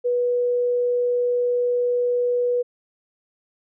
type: tone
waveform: sine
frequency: 488.5 Hz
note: B4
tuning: 19 cents flat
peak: -18 dBFS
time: 0.04-2.63 s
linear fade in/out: 20 ms
effects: none